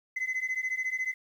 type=beating tone pair; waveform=sine; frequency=2030 / 2044 Hz; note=B6 / C7; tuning=+47 / -41 cents; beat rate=14 Hz; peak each=-30 dBFS; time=0.16-1.14 s; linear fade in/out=10 ms; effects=tanh soft clip ceiling -26 dBFS + 10-bit